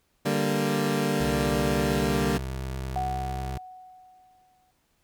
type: chord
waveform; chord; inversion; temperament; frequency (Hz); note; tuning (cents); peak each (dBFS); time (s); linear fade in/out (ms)
20% pulse; G minor; second; equal; 146.83 / 196 / 233.1; D3 / G3 / Bb3; 0 / 0 / 0; -23; 0.25-2.38; 10
type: tone with vibrato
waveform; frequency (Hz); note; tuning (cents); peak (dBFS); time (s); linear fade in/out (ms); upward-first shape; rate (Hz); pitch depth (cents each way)
25% pulse; 65.41; C2; 0; -27; 1.2-3.58; 5; sine; 9.2; 14
type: tone with exponential decay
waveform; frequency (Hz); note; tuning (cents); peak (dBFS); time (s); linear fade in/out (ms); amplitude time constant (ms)
sine; 741; F#5; +2; -25; 2.96-4.71; 1; 380
effects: pink hiss -70 dBFS RMS until 5.03 s